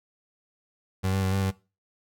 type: tone with pitch steps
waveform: 30% pulse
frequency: 94.4 / 96.5 / 94.5 / 97.3 / 95.7 Hz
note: F#2 / G2 / F#2 / G2 / G2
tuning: +35 / -27 / +37 / -12 / -41 cents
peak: -21 dBFS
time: 1.03-1.515 s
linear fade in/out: 20 ms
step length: 97 ms
effects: noise-tail reverb RT60 0.3 s tail -20 dB re dry